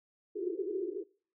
white band-pass noise, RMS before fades -36 dBFS, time 0.35-1.04 s, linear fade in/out 10 ms, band 340 to 420 Hz, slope 96 dB/octave, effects noise-tail reverb RT60 0.5 s tail -24 dB re dry

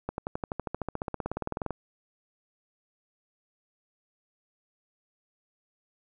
accelerating click train, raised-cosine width 1 ms, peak -17 dBFS, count 26, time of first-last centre 0.09-1.707 s, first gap 91 ms, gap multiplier 0.97, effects none

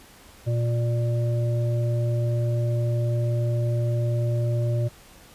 harmonic tone, 118.3 Hz, A#2, 26 cents sharp, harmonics 1 / 3 / 5, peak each -21 / -35 / -32 dBFS, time 0.46-4.89 s, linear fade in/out 20 ms, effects pink hiss -50 dBFS RMS until 5.34 s + resampled to 32000 Hz

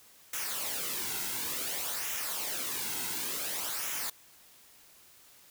white noise with flanger, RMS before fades -35 dBFS, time 0.33-4.1 s, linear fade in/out 5 ms, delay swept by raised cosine 0.22 to 1.72 ms, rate 0.56 Hz, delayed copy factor -0.6, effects white hiss -58 dBFS RMS until 5.5 s

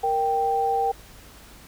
sine tone pair together, 466.2 / 784 Hz, A#4 / G5, 0 / 0 cents, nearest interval major sixth, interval 900 cents, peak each -26 / -21 dBFS, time 0.03-0.92 s, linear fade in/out 10 ms, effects added 50 Hz sine -50 dBFS peak until 1.67 s + pink hiss -48 dBFS RMS until 1.67 s

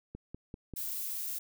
click train, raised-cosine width 3 ms, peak -29 dBFS, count 4, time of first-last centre 0.15-0.737 s, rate 5.11 Hz
violet noise, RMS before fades -37 dBFS, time 0.76-1.39 s, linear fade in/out 10 ms
effects none

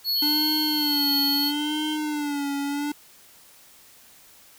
square tone with tremolo, 4371 Hz, C#8, 25 cents flat, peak -21 dBFS, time 0.04-1.53 s, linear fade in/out 50 ms, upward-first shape triangle, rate 1.1 Hz, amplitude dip 40%
triangle tone, 3136 Hz, G7, in tune, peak -29 dBFS, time 0.15-1.98 s, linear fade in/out 50 ms
square tone with vibrato, 293.7 Hz, D4, in tune, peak -26 dBFS, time 0.22-2.92 s, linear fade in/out 5 ms, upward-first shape sine, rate 0.75 Hz, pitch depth 74 cents each way
effects white hiss -52 dBFS RMS until 4.58 s

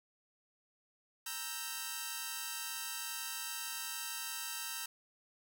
5% pulse chord, E diminished, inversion second, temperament equal, 932.3 / 1318.5 / 1568 Hz, Bb5 / E6 / G6, 0 / 0 / 0 cents, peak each -32 dBFS, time 1.26-4.86 s, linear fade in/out 5 ms, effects none

